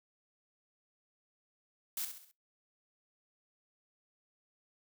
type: noise with echo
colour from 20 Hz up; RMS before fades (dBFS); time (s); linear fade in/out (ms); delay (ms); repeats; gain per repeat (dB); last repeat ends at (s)
blue; -37; 1.97-2.05; 2; 66; 4; -7; 2.314
effects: noise-tail reverb RT60 0.2 s tail -21 dB re dry